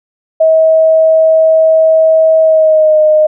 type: tone with pitch glide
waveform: sine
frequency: 640 to 616.1 Hz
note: D#5 to D#5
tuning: +49 to -17 cents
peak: -4 dBFS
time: 0.4-3.27 s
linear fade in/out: 10 ms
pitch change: -66 cents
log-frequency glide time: 2.41-2.99 s
effects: none